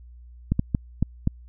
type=clicks; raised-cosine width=5 ms; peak=-8 dBFS; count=5; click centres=0.52 / 0.594 / 0.748 / 1.026 / 1.274 s; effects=added 60 Hz sine -43 dBFS peak until 1.48 s